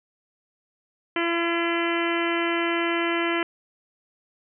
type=harmonic tone; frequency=338.7 Hz; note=E4; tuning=47 cents sharp; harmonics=1 / 2 / 3 / 4 / 5 / 6 / 7 / 8 / 9; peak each=-25 / -32 / -32 / -32 / -32 / -31 / -33 / -36 / -35 dBFS; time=1.16-3.43 s; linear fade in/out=2 ms; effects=none